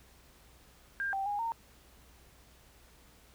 sine tone with pitch steps, 1598 / 780 / 820 / 917 Hz, G6 / G5 / G#5 / A#5, +33 / -9 / -22 / -29 cents, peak -31 dBFS, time 1-1.52 s, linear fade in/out 0 ms, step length 130 ms, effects added 60 Hz sine -62 dBFS peak until 3.34 s + pink hiss -61 dBFS RMS until 3.34 s

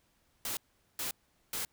white noise bursts, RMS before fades -36 dBFS, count 3, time 0.45-1.65 s, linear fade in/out 2 ms, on 120 ms, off 420 ms, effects pink hiss -72 dBFS RMS until 1.72 s

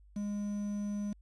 triangle tone with quantisation, 205.5 Hz, G#3, 18 cents flat, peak -31 dBFS, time 0.16-1.13 s, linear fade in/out 5 ms, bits 9, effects added 50 Hz sine -56 dBFS peak until 1.21 s + resampled to 24000 Hz

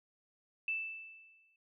sine tone with exponential decay, 2644 Hz, E7, 5 cents sharp, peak -31 dBFS, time 0.68-1.56 s, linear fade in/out 2 ms, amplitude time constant 190 ms, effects noise-tail reverb RT60 0.2 s tail -24 dB re dry

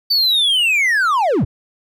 triangle linear sweep, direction down, 4600 to 72 Hz, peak -11 dBFS, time 0.1-1.45 s, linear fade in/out 10 ms, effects none

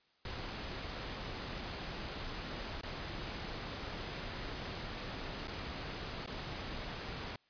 pink noise with dropouts, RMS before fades -42 dBFS, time 0.25-7.36 s, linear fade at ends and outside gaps 2 ms, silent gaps 2.812-2.832 / 5.473-5.48 / 6.262-6.274 s, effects white hiss -72 dBFS RMS until 7.49 s + resampled to 11025 Hz

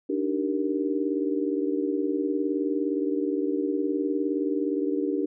sine chord, Eb major seventh, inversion third, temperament just, 291.7 / 311.1 / 388.9 / 466.7 Hz, D4 / Eb4 / G4 / Bb4, -12 / 0 / -14 / +2 cents, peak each -27 / -31 / -29 / -32 dBFS, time 0.09-5.26 s, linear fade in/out 10 ms, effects none

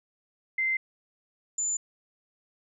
sine tone pair in turn, 2079 / 7068 Hz, C7 / A8, -12 / +7 cents, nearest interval octave + major sixth, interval 2119 cents, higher second, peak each -24 / -26 dBFS, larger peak first, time 0.58-0.77 / 1.58-1.77 s, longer neither, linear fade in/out 5 ms, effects none

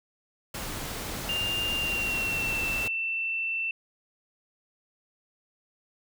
pink noise, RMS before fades -35 dBFS, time 0.54-2.88 s, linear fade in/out 5 ms
sine tone with pitch glide, 2797 to 2677 Hz, F7 to E7, +2 to +26 cents, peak -27 dBFS, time 1.29-3.71 s, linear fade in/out 2 ms, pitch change -76 cents, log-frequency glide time 1.73-2.63 s
effects none

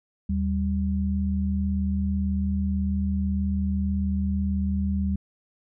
sine tone pair together, 77.78 / 195.99 Hz, D#2 / G3, 0 / 0 cents, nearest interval octave + major third, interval 1600 cents, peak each -25 dBFS, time 0.29-5.16 s, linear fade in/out 5 ms, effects none

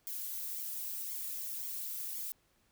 violet noise with flanger, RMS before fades -40 dBFS, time 0.07-2.32 s, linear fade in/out 0 ms, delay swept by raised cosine 0.9 to 3.9 ms, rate 1.9 Hz, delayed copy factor +0.85, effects pink hiss -72 dBFS RMS until 2.71 s

